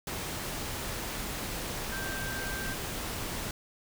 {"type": "tone in noise", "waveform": "sine", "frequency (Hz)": 1571, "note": "G6", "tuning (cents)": 3, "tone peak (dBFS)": -37, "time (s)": [1.92, 2.74], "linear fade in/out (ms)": 2, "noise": "pink", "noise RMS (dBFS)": -36, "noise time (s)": [0.07, 3.51], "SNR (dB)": -4, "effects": []}